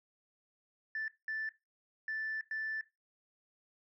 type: tone bursts at uneven times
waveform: sine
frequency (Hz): 1760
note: A6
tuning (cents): 0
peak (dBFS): -34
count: 4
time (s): 0.95-1.08 / 1.28-1.49 / 2.08-2.41 / 2.51-2.81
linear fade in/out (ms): 2
effects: noise-tail reverb RT60 0.2 s tail -17 dB re dry + tanh soft clip ceiling -31 dBFS